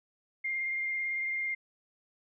sine tone with vibrato, 2113 Hz, C7, 16 cents sharp, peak -30 dBFS, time 0.44-1.55 s, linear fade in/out 10 ms, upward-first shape sine, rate 18 Hz, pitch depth 14 cents each way, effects none

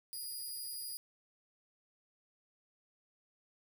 10% pulse tone, 4884 Hz, D#8, 33 cents flat, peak -34 dBFS, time 0.13-0.97 s, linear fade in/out 0 ms, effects none

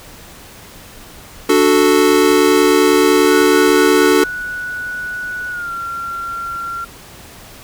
square chord, D major, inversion none, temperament equal, 293.7 / 370 / 440 Hz, D4 / F#4 / A4, 0 / 0 / 0 cents, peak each -15 / -14 / -14 dBFS, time 1.49-4.24 s, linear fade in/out 5 ms
sine tone with pitch glide, 1473 to 1374.4 Hz, F#6 to F6, -8 to -28 cents, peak -21 dBFS, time 3.25-6.85 s, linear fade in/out 10 ms, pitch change -120 cents, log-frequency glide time 5.5-5.71 s
effects pink hiss -38 dBFS RMS until 7.63 s

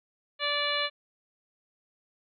harmonic tone, 582 Hz, D5, 16 cents flat, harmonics 1 / 2 / 3 / 4 / 5 / 6 / 7, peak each -34 / -34 / -34 / -34 / -34 / -34 / -34 dBFS, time 0.39-0.9 s, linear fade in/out 50 ms, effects none

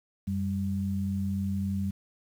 sine tone pair together, 92.44 / 196 Hz, F#2 / G3, -1 / 0 cents, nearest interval octave + minor second, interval 1301 cents, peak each -31 / -29 dBFS, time 0.27-1.91 s, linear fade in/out 10 ms, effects 9-bit

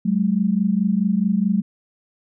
sine tone pair together, 188.61 / 213.3 Hz, F#3 / G#3, +33 / +46 cents, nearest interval major second, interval 213 cents, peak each -19 dBFS, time 0.05-1.62 s, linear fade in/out 10 ms, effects none

